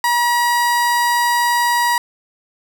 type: tone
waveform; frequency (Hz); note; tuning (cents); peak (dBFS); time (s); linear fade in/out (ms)
30% pulse; 959; A#5; +49; -11; 0.04-1.98; 2
effects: none